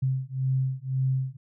sine beating tone pair, 130.81 / 132.71 Hz, C3 / C3, 0 / +25 cents, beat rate 1.9 Hz, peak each -27 / -27 dBFS, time 0.02-1.37 s, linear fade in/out 10 ms, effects none

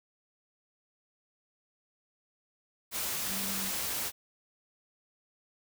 sine tone in noise, 194.2 Hz, G3, 16 cents flat, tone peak -40 dBFS, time 3.27-3.72 s, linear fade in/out 50 ms, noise white, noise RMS -34 dBFS, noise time 2.91-4.12 s, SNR -9 dB, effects none

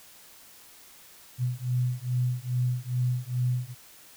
sine beating tone pair, 123.47 / 125.87 Hz, B2 / B2, 0 / +33 cents, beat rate 2.4 Hz, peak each -28 dBFS, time 1.38-3.75 s, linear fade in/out 50 ms, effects white hiss -52 dBFS RMS until 4.16 s

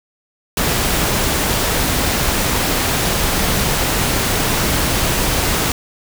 pink noise, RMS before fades -17 dBFS, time 0.57-5.72 s, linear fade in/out 2 ms, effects none

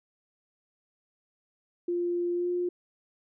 sine tone with pitch glide, 349.2 to 354.5 Hz, F4 to F4, 0 to +26 cents, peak -26 dBFS, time 1.88-2.69 s, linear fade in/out 5 ms, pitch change +26 cents, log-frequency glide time 2.34-2.49 s, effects none

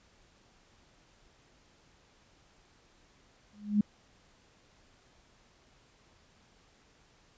sine tone with exponential growth, 207.7 Hz, G#3, in tune, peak -19 dBFS, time 3.53-3.81 s, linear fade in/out 5 ms, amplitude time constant 59 ms, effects pink hiss -64 dBFS RMS until 7.37 s + resampled to 16000 Hz

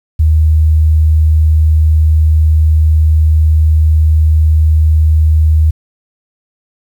sine tone, 78 Hz, D#2, 5 cents sharp, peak -5 dBFS, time 0.19-5.71 s, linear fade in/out 10 ms, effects 7-bit

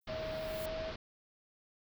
violet noise with exponential growth, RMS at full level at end -45 dBFS, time 0.01-0.66 s, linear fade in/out 5 ms, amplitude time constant 140 ms
pink low-pass noise, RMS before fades -44 dBFS, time 0.07-0.96 s, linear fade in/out 5 ms, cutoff 5000 Hz, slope 48 dB/octave
sine tone with pitch glide, 634 to 640.3 Hz, D#5 to D#5, +32 to +49 cents, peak -38 dBFS, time 0.08-0.92 s, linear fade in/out 20 ms, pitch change +17 cents, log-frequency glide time 0.66-0.72 s
effects none

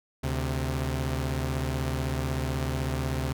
sawtooth tone pair together, 73.63 / 131.2 Hz, D2 / C3, +5 / +5 cents, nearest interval minor seventh, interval 1000 cents, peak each -26 dBFS, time 0.23-3.33 s, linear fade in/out 10 ms, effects none

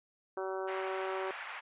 harmonic tone, 190 Hz, F#3, 46 cents sharp, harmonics 2 / 3 / 4 / 5 / 6 / 7 / 8, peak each -37 / -41 / -43 / -45 / -47 / -48 / -49 dBFS, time 0.37-1.31 s, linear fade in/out 2 ms
white band-pass noise, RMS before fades -44 dBFS, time 0.67-1.61 s, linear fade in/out 20 ms, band 740 to 2400 Hz, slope 24 dB/octave
effects resampled to 8000 Hz

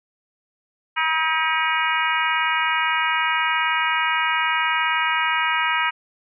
harmonic tone with a mistuned harmonic, 319.2 Hz, D#4, 44 cents sharp, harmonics 3 / 4 / 5 / 6 / 7 / 8 / 9, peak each -24 / -25 / -26 / -27 / -27 / -28 / -29 dBFS, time 0.96-5.91 s, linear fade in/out 20 ms, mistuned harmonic 8, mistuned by -73 cents, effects none

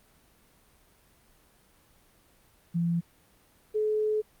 sine tone pair in turn, 170 / 428.4 Hz, F3 / A4, -46 / -46 cents, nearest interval octave + major third, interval 1600 cents, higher second, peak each -24 dBFS, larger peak neither, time 2.74-3.01 / 3.74-4.22 s, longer second, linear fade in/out 20 ms, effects pink hiss -62 dBFS RMS until 4.4 s + Opus 32 kbps

